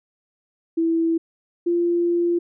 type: tone pair in turn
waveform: sine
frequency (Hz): 329.6 / 345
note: E4 / F4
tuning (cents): 0 / -21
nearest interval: minor second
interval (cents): 79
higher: second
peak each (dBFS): -17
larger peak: neither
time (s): 0.77-1.18 / 1.66-2.39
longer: second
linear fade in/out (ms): 10
effects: none